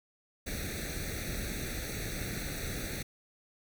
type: noise with comb filter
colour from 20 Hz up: pink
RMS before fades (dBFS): -37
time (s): 0.46-3.03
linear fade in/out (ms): 10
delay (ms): 0.49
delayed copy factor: +0.95
effects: none